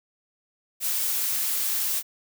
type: noise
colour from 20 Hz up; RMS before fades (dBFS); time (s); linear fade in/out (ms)
blue; -26; 0.8-2.03; 50
effects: none